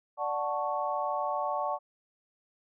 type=chord; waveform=sine; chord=D major seventh; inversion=none; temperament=equal; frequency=587.3 / 740 / 880 / 1108.7 Hz; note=D5 / F#5 / A5 / C#6; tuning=0 / 0 / 0 / 0 cents; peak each=-34 dBFS; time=0.17-1.79 s; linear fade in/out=50 ms; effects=none